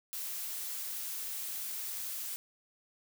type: noise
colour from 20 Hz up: blue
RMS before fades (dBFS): -39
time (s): 0.13-2.36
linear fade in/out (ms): 0
effects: none